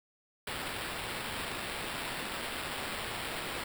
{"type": "noise with sample-and-hold", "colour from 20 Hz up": "blue", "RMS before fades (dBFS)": -38, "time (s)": [0.47, 3.64], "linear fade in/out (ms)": 5, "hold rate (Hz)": 6300, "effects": []}